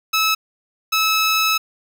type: tone bursts at uneven times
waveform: 15% pulse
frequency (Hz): 1299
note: E6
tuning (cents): -26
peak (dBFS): -9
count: 2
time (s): 0.13-0.35 / 0.92-1.58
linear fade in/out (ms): 10
effects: none